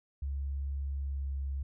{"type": "tone with pitch glide", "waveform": "sine", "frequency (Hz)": [69.3, 68.5], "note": ["C#2", "C#2"], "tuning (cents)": [0, -20], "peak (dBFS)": -32, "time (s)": [0.22, 1.63], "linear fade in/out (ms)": 5, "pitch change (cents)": -20, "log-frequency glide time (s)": [1, 1.31], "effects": []}